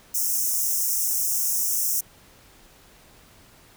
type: high-pass noise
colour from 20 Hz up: white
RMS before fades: -24 dBFS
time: 0.14-2.01 s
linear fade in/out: 10 ms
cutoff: 5400 Hz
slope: 96 dB/octave
effects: pink hiss -53 dBFS RMS until 3.76 s